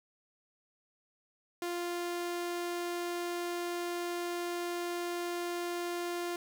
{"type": "tone", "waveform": "sawtooth", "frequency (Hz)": 348.7, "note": "F4", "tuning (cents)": -3, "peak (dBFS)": -30, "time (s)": [1.62, 6.36], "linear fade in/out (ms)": 2, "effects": ["10-bit"]}